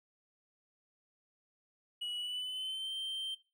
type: tone with pitch glide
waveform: triangle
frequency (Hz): 2924 to 3134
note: F#7 to G7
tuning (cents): -21 to -1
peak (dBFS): -35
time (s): 2.01-3.35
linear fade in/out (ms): 10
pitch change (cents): +120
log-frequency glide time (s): 2.15-2.93
effects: noise-tail reverb RT60 0.3 s tail -18 dB re dry